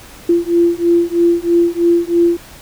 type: beating tone pair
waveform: sine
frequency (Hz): 341.1 / 344.2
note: F4 / F4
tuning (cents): -41 / -25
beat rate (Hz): 3.1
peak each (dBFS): -13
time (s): 0.29-2.37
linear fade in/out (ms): 5
effects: pink hiss -38 dBFS RMS until 2.61 s